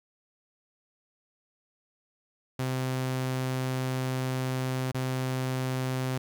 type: tone with dropouts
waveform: sawtooth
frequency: 129.6 Hz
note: C3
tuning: 16 cents flat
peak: -24 dBFS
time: 2.59-6.18 s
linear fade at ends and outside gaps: 5 ms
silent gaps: 4.917-4.945 s
effects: 11-bit